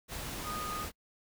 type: tone in noise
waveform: sine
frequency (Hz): 1235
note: D#6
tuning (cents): -13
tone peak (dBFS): -37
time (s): 0.43-0.87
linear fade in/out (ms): 50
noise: pink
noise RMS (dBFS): -40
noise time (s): 0.08-0.92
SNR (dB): 0
effects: noise-tail reverb RT60 0.1 s tail -26 dB re dry